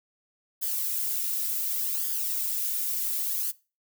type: noise with flanger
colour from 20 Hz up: violet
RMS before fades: -29 dBFS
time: 0.61-3.52 s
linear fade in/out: 20 ms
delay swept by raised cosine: 0.6 to 2.9 ms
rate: 0.68 Hz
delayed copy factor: +0.7
effects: noise-tail reverb RT60 0.3 s tail -20 dB re dry